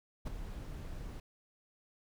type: noise with ADSR envelope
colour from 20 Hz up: brown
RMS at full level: -34 dBFS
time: 0.25-1.2 s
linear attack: 22 ms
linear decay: 13 ms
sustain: -9 dB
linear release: 3 ms
effects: none